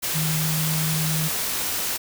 sine tone in noise, 157.4 Hz, D#3, 20 cents sharp, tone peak -23 dBFS, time 0.14-1.29 s, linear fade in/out 20 ms, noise white, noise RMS -26 dBFS, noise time 0.02-1.98 s, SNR 0 dB, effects none

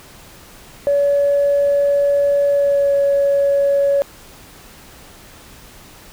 sine tone with pitch glide, 568 to 561.2 Hz, C#5 to C#5, +42 to +21 cents, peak -11 dBFS, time 0.87-4.02 s, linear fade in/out 0 ms, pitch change -21 cents, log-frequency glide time 2.51-2.92 s, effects tanh soft clip ceiling -8 dBFS + pink hiss -42 dBFS RMS until 6.12 s

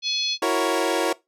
harmonic tone, 848 Hz, G#5, 36 cents sharp, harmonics 3 / 4 / 5 / 6 / 7, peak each -31 / -26 / -25 / -36 / -35 dBFS, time 0.02-0.38 s, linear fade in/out 50 ms
25% pulse chord, F# dominant seventh, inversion third, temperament equal, 329.6 / 370 / 466.2 / 554.4 Hz, E4 / F#4 / A#4 / C#5, 0 / 0 / 0 / 0 cents, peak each -22 dBFS, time 0.42-1.13 s, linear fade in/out 5 ms
effects noise-tail reverb RT60 0.2 s tail -21 dB re dry + low-pass 12000 Hz 12 dB/octave

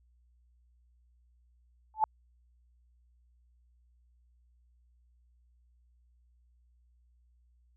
sine tone with exponential growth, 870 Hz, A5, 20 cents flat, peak -18 dBFS, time 1.94-2.04 s, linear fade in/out 1 ms, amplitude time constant 21 ms, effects added 60 Hz sine -63 dBFS peak until 7.76 s

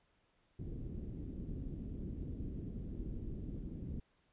pink low-pass noise, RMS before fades -43 dBFS, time 0.59-4 s, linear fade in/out 5 ms, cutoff 330 Hz, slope 24 dB/octave, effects pink hiss -75 dBFS RMS until 4.32 s + resampled to 8000 Hz

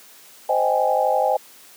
sine chord, Ab major seventh, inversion first, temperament just, 519.1 / 623 / 778.7 / 830.6 Hz, C5 / Eb5 / G5 / Ab5, -14 / +2 / -12 / 0 cents, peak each -22 dBFS, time 0.49-1.37 s, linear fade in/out 5 ms, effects white hiss -47 dBFS RMS until 1.76 s + high-pass 200 Hz 12 dB/octave

